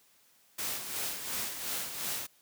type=noise with tremolo; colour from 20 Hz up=white; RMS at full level=-34 dBFS; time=0.58-2.27 s; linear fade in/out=10 ms; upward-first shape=sine; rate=2.8 Hz; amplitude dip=55%; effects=white hiss -65 dBFS RMS until 2.41 s + high-pass 80 Hz 12 dB/octave